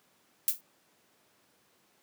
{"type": "noise with exponential decay", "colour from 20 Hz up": "violet", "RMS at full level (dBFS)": -22, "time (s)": [0.48, 0.61], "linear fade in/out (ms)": 0, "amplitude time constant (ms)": 27, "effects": ["pink hiss -67 dBFS RMS until 2.02 s", "high-pass 200 Hz 12 dB/octave"]}